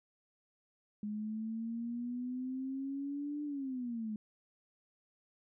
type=exponential two-way sweep; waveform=sine; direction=up then down; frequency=207.9 to 296.8 to 210.2 Hz; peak=-36 dBFS; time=1.03-4.16 s; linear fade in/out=2 ms; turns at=3.44 s; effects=none